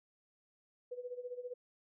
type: tone with tremolo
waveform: sine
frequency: 493.9 Hz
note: B4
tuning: in tune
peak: -38 dBFS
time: 0.91-1.54 s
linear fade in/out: 10 ms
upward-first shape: sine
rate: 15 Hz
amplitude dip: 80%
effects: none